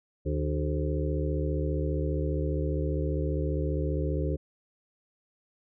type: harmonic tone with a mistuned harmonic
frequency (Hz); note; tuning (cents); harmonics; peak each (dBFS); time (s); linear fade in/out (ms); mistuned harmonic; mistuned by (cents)
75; D2; +37; 1 / 2 / 4 / 5 / 6 / 7; -29 / -32 / -35 / -36 / -37 / -37; 0.25-4.37; 20; 6; -58
effects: none